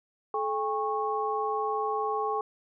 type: tone cluster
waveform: sine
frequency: 430.9 / 806 / 1099 Hz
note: A4 / G5 / C#6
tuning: -36 / +48 / -15 cents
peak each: -31 dBFS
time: 0.34-2.41 s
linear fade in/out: 2 ms
effects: none